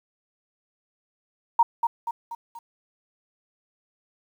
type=tone with echo; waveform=sine; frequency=932.3 Hz; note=A#5; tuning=in tune; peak=-13 dBFS; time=1.59-1.63 s; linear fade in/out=5 ms; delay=240 ms; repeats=4; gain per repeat=-6 dB; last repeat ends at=2.59 s; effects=9-bit